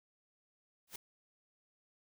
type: noise with exponential growth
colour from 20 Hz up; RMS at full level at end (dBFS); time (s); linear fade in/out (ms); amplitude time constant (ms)
white; -39; 0.87-0.96; 5; 18
effects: none